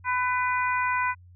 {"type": "harmonic tone with a mistuned harmonic", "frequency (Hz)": 500, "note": "B4", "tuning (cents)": 21, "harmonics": [2, 3, 4, 5], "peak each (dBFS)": [-25, -29, -31, -33], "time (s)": [0.04, 1.15], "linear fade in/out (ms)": 50, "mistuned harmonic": 5, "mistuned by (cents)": -38, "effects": ["added 89 Hz sine -48 dBFS peak until 1.35 s"]}